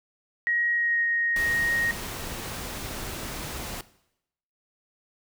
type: tone with pitch glide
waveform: sine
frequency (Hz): 1893 to 1870.2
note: A#6 to A#6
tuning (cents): +26 to +5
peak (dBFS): -22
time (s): 0.47-1.91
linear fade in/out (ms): 0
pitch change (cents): -21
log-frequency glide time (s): 0.72-1.01
type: noise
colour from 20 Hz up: pink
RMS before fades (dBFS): -35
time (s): 1.36-3.81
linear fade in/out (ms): 2
effects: noise-tail reverb RT60 0.8 s tail -18 dB re dry